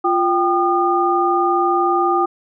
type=tone cluster; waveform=sine; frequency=349.3 / 783 / 1217 Hz; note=F4 / G5 / D#6; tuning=0 / -2 / -39 cents; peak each=-18 dBFS; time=0.04-2.26 s; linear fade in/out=10 ms; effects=none